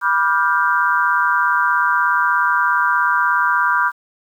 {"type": "chord", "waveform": "sine", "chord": "G dominant seventh", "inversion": "first", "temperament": "just", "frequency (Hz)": [980, 1176, 1411.2, 1568], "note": ["B5", "D6", "F6", "G6"], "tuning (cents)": [-14, 2, 18, 0], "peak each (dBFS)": -19, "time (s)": [0.01, 3.92], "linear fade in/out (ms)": 50, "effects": ["8-bit"]}